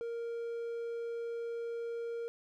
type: tone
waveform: triangle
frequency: 466.2 Hz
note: A#4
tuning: in tune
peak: -34 dBFS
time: 0.01-2.28 s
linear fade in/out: 0 ms
effects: none